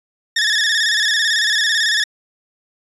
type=tone with vibrato; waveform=20% pulse; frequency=1760 Hz; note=A6; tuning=in tune; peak=-9 dBFS; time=0.36-2.04 s; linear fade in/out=5 ms; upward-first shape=square; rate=18 Hz; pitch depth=65 cents each way; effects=resampled to 24000 Hz